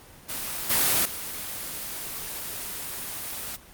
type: noise with level steps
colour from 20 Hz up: white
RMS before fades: -32 / -22 / -34 dBFS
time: 0.28-3.57 s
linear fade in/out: 20 ms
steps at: 0.7 / 1.05 s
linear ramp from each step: 2 ms
effects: pink hiss -49 dBFS RMS until 3.73 s + Opus 24 kbps